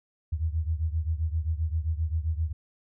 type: beating tone pair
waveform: sine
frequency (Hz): 77.78 / 85.38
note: D#2 / F2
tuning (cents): 0 / -39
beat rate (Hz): 7.6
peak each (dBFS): -27 / -30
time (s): 0.32-2.53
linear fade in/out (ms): 10
effects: none